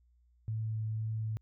sine tone with vibrato, 109.9 Hz, A2, 2 cents flat, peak -32 dBFS, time 0.48-1.37 s, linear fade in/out 0 ms, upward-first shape triangle, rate 2 Hz, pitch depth 10 cents each way, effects added 60 Hz sine -64 dBFS peak until 1.41 s

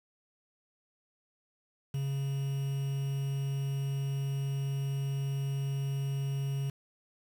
triangle tone with quantisation, 137.7 Hz, C#3, 11 cents flat, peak -28 dBFS, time 1.94-6.7 s, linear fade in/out 5 ms, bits 8, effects none

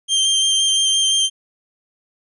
sawtooth tone with vibrato, 3162 Hz, G7, 14 cents sharp, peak -11 dBFS, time 0.08-1.3 s, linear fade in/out 50 ms, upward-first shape square, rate 5.8 Hz, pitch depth 9 cents each way, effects resampled to 24000 Hz

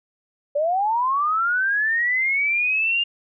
sine linear sweep, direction up, 562 to 2827 Hz, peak -18 dBFS, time 0.55-3.04 s, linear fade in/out 10 ms, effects none

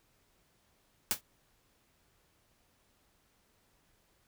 white noise with exponential decay, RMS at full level -26 dBFS, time 1.11-1.21 s, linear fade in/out 0 ms, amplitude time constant 21 ms, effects pink hiss -71 dBFS RMS until 4.27 s

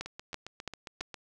two click trains, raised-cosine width 0.2 ms, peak -24 / -18 dBFS, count 9 / 4, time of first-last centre 0.06-1.143 / 0.01-1.01 s, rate 7.39 / 3 Hz, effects none

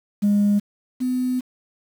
sine tone pair in turn, 204.7 / 252.8 Hz, G#3 / B3, -25 / +41 cents, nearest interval major third, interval 366 cents, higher second, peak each -13 / -19 dBFS, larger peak first, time 0.22-0.6 / 1-1.41 s, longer second, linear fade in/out 20 ms, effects tanh soft clip ceiling -12 dBFS + 7-bit

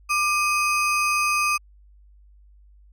square ring-modulated tone, 1852 Hz, A#6, 12 cents flat, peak -17 dBFS, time 0.09-1.58 s, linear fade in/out 20 ms, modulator 661 Hz, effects added 50 Hz sine -49 dBFS peak until 2.92 s + low-pass 12000 Hz 12 dB/octave

